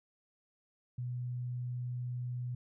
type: tone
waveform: sine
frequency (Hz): 123.47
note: B2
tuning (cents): 0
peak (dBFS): -35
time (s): 0.98-2.55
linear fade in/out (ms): 5
effects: none